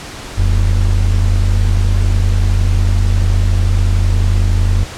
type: ring-modulated tone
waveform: triangle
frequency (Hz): 65.41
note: C2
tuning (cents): 0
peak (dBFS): -4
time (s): 0.37-4.85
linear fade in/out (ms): 20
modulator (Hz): 25.5
effects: pink hiss -29 dBFS RMS until 4.97 s + low-pass 8000 Hz 12 dB/octave